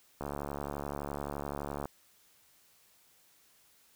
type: click train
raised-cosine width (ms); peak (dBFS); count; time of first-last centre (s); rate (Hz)
1; -23; 119; 0.21-1.856; 71.7
effects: white hiss -65 dBFS RMS until 3.95 s